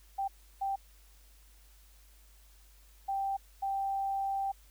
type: tone bursts at uneven times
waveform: sine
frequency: 784 Hz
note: G5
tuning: in tune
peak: -30 dBFS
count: 4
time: 0.18-0.28 / 0.61-0.76 / 3.08-3.37 / 3.62-4.52 s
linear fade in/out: 10 ms
effects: added 50 Hz sine -57 dBFS peak until 4.7 s + white hiss -64 dBFS RMS until 4.7 s